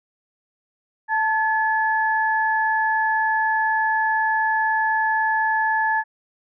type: tone pair together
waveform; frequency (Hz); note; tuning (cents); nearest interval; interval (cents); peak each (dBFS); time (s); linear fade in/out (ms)
sine; 882 / 1711.8; A5 / A6; +4 / -48; major seventh; 1148; -20 / -21; 1.08-6.04; 50
effects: none